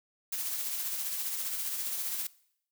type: noise with tremolo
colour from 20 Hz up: blue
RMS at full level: -33 dBFS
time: 0.32-2.27 s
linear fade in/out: 5 ms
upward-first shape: sine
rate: 15 Hz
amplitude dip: 35%
effects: noise-tail reverb RT60 0.7 s tail -21 dB re dry